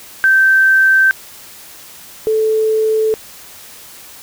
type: tone pair in turn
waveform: sine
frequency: 1555 / 437.5 Hz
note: G6 / A4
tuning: -14 / -10 cents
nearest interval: octave + minor seventh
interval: 2196 cents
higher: first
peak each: -7 / -11 dBFS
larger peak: first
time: 0.24-1.11 / 2.27-3.14 s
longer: neither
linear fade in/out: 0 ms
effects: white hiss -37 dBFS RMS until 4.22 s